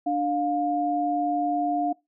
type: tone pair together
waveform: sine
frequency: 294.9 / 707.1 Hz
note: D4 / F5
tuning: +7 / +21 cents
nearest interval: octave + minor third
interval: 1514 cents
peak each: -26 / -24 dBFS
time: 0.06-1.93 s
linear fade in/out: 10 ms
effects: noise-tail reverb RT60 0.2 s tail -22 dB re dry